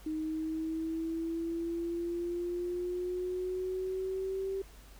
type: exponential sweep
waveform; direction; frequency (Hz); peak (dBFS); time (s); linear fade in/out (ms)
sine; up; 311.1 to 388.4; -32; 0.06-4.62; 5
effects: added 49 Hz sine -52 dBFS peak until 4.99 s + pink hiss -58 dBFS RMS until 4.99 s